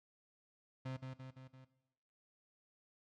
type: tone with echo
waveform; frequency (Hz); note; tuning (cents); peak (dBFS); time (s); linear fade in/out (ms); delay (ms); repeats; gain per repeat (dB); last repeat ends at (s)
35% pulse; 130.81; C3; 0; -39; 0.85-0.97; 10; 170; 4; -4; 1.65
effects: noise-tail reverb RT60 1.0 s tail -17 dB re dry + low-pass 4000 Hz 12 dB/octave